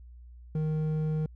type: tone with hard clipping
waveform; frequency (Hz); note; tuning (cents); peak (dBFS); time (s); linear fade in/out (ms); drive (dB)
sine; 155.3; D#3; -3; -28; 0.55-1.26; 2; 6
effects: added 60 Hz sine -46 dBFS peak until 1.35 s